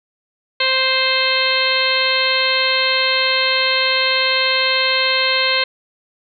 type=harmonic tone with a mistuned harmonic; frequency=523.3 Hz; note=C5; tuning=in tune; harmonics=1 / 2 / 3 / 4 / 5 / 6 / 7 / 8; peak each=-23 / -24 / -24 / -21 / -22 / -23 / -24 / -20 dBFS; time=0.6-5.64 s; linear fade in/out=5 ms; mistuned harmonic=7; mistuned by=+19 cents; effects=none